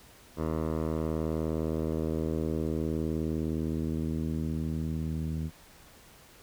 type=tone with low-pass filter sweep; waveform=10% pulse; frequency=79.5 Hz; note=D#2; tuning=38 cents sharp; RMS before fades=-31 dBFS; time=0.36-5.51 s; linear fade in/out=50 ms; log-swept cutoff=980 to 170 Hz; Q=1.2; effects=pink hiss -55 dBFS RMS until 6.42 s